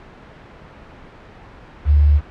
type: tone with quantisation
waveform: sine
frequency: 73.42 Hz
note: D2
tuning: in tune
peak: -9 dBFS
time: 1.85-2.21 s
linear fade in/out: 50 ms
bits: 6
effects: pink hiss -41 dBFS RMS until 2.3 s + low-pass 2000 Hz 12 dB/octave